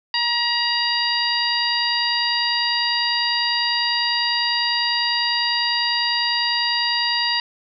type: harmonic tone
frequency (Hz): 950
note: A#5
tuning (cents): +33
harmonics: 1 / 2 / 3 / 4 / 5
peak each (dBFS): -26 / -25 / -25 / -27 / -22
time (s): 0.14-7.4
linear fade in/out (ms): 2
effects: none